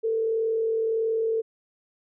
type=tone with frequency modulation; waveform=sine; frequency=448.4 Hz; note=A4; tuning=33 cents sharp; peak=-22 dBFS; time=0.03-1.42 s; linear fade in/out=20 ms; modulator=41.6 Hz; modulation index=0.33; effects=none